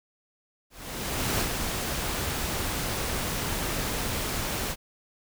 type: noise with ADSR envelope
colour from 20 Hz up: pink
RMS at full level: -26 dBFS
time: 0.7-4.76 s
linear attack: 700 ms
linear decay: 81 ms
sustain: -4 dB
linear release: 50 ms
effects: none